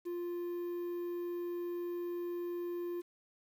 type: tone with quantisation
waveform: triangle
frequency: 349.2 Hz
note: F4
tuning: in tune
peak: -34 dBFS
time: 0.05-3.02 s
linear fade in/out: 20 ms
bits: 10
effects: none